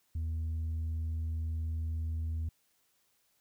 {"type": "tone", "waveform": "sine", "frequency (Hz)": 80.5, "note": "E2", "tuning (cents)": -41, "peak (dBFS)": -29, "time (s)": [0.15, 2.49], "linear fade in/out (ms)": 5, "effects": ["tanh soft clip ceiling -31 dBFS", "white hiss -73 dBFS RMS until 3.4 s"]}